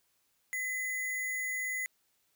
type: tone with sample-and-hold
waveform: sine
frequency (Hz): 2019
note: B6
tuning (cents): +38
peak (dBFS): -32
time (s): 0.53-1.86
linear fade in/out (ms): 0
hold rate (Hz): 8820
effects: white hiss -74 dBFS RMS until 2.35 s